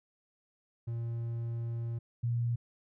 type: tone pair in turn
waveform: triangle / sine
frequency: 116.54 / 118.65 Hz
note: A#2 / A#2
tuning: 0 / +31 cents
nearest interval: unison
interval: 31 cents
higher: second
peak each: -31 / -28 dBFS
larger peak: second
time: 0.87-1.99 / 2.23-2.56 s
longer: first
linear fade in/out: 10 ms
effects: none